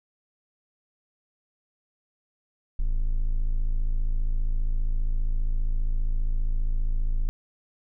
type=tone; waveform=triangle; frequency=27.5 Hz; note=A0; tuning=in tune; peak=-19 dBFS; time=2.79-7.29 s; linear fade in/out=0 ms; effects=none